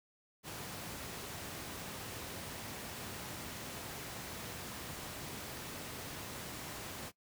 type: noise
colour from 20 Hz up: pink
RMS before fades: -44 dBFS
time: 0.43-7.12 s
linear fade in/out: 50 ms
effects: noise-tail reverb RT60 0.1 s tail -20 dB re dry + high-pass 80 Hz 12 dB/octave